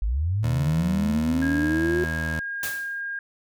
sine linear sweep, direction up, 46.37 to 362.9 Hz, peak -21 dBFS, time 0.02-2.04 s, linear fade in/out 0 ms
20% pulse tone with vibrato, 79.1 Hz, D#2, 29 cents sharp, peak -22 dBFS, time 0.43-2.4 s, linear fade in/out 10 ms, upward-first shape triangle, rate 0.78 Hz, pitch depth 11 cents each way
sine tone with pitch glide, 1629 to 1616.8 Hz, G#6 to G#6, -34 to -47 cents, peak -28 dBFS, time 1.42-3.19 s, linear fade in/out 2 ms, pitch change -13 cents, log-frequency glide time 2.22-2.79 s
white noise with exponential decay, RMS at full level -28 dBFS, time 2.63-3.01 s, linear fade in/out 2 ms, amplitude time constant 82 ms
effects none

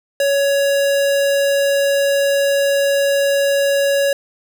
square tone, 559 Hz, C#5, 14 cents sharp, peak -14 dBFS, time 0.2-4.13 s, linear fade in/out 2 ms, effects none

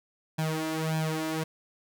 sawtooth tone with flanger, 158.4 Hz, D#3, 31 cents sharp, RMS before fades -30 dBFS, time 0.38-1.44 s, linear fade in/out 10 ms, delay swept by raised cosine 1.2 to 3 ms, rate 1.7 Hz, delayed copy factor +0.85, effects none

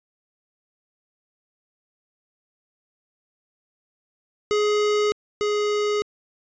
square tone pair in turn, 418.8 / 417.2 Hz, G#4 / G#4, +15 / +8 cents, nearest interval unison, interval 7 cents, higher first, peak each -19 / -21 dBFS, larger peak first, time 4.51-5.12 / 5.41-6.02 s, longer neither, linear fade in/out 0 ms, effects resampled to 16000 Hz

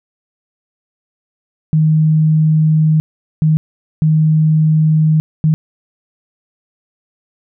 sine tone bursts at uneven times, 156.2 Hz, D#3, 7 cents sharp, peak -8 dBFS, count 4, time 1.73-3 / 3.42-3.57 / 4.02-5.2 / 5.44-5.54 s, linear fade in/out 0 ms, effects none

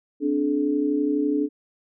sine tone cluster, 260.1 / 292.1 / 428.9 Hz, C4 / D4 / A4, -10 / -9 / -44 cents, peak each -29 / -21 / -27 dBFS, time 0.2-1.49 s, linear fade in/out 50 ms, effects none

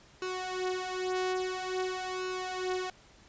sawtooth tone with flanger, 370 Hz, F#4, in tune, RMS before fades -34 dBFS, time 0.22-2.9 s, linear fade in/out 2 ms, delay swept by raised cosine 0.74 to 5.44 ms, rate 0.49 Hz, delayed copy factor +0.75, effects pink hiss -58 dBFS RMS until 3.28 s + resampled to 16000 Hz

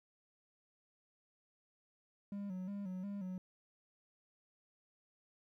triangle tone with vibrato, 192.8 Hz, G3, 28 cents flat, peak -38 dBFS, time 2.32-3.38 s, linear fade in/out 2 ms, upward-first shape square, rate 2.8 Hz, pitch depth 76 cents each way, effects 13-bit

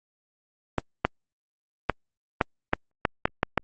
clicks, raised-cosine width 0.5 ms, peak -5 dBFS, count 9, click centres 0.783 / 1.05 / 1.897 / 2.412 / 2.734 / 3.052 / 3.255 / 3.431 / 3.577 s, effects Opus 24 kbps

